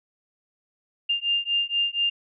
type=beating tone pair; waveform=sine; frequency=2800 / 2804.2 Hz; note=F7 / F7; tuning=+4 / +6 cents; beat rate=4.2 Hz; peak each=-25 dBFS; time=1.09-2.1 s; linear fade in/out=10 ms; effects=none